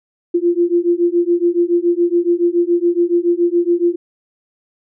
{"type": "beating tone pair", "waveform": "sine", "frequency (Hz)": [343, 350.1], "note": ["F4", "F4"], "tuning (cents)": [-31, 4], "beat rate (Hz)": 7.1, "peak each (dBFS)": -15, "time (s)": [0.34, 3.96], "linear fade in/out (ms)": 10, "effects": []}